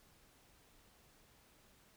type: silence
effects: pink hiss -67 dBFS RMS until 1.96 s